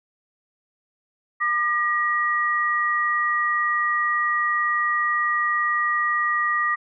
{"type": "tone pair together", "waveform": "sine", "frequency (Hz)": [1203, 1904.1], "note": ["D6", "A#6"], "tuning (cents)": [41, 36], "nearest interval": "minor sixth", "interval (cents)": 795, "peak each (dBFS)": -22, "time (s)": [1.4, 6.76], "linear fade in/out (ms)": 20, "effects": []}